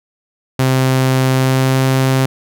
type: tone with pitch glide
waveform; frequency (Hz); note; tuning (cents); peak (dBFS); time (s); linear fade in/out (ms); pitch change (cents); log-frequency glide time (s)
sawtooth; 130.81 to 132.1; C3 to C3; 0 to +17; -7; 0.59-2.26; 5; +17; 1.32-1.79
effects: none